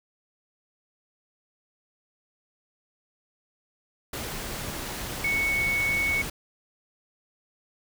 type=tone in noise; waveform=sine; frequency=2217 Hz; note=C#7; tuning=in tune; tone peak=-23 dBFS; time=5.24-6.22 s; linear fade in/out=5 ms; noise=pink; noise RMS=-34 dBFS; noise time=4.13-6.3 s; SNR=+8 dB; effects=none